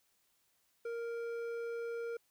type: tone with hard clipping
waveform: sine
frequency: 466.2 Hz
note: A#4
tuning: in tune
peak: -39 dBFS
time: 0.85-2.17 s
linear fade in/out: 5 ms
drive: 8 dB
effects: white hiss -75 dBFS RMS until 2.3 s